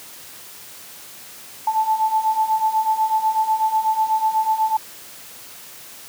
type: beating tone pair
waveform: sine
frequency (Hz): 871 / 879.1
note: A5 / A5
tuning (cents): -18 / -2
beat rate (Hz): 8.1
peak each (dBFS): -22 / -18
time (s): 1.67-4.77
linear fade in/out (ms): 5
effects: white hiss -40 dBFS RMS until 6.08 s + high-pass 80 Hz 12 dB/octave